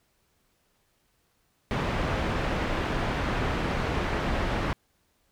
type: low-pass noise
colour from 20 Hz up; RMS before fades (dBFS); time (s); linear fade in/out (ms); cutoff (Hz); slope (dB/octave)
pink; -28; 1.71-4.73; 0; 2300; 12
effects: pink hiss -70 dBFS RMS until 5.31 s